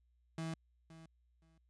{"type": "tone with echo", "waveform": "35% pulse", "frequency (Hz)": 162.3, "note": "E3", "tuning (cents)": -27, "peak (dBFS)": -37, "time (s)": [0.38, 0.54], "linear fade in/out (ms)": 2, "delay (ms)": 520, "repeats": 2, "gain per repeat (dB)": -15, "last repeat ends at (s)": 1.58, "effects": ["added 60 Hz sine -70 dBFS peak until 1.69 s", "resampled to 22050 Hz"]}